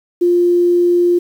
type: tone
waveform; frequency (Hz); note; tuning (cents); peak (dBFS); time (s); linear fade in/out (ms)
sine; 350.5; F4; +6; -9; 0.21-1.19; 10
effects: 7-bit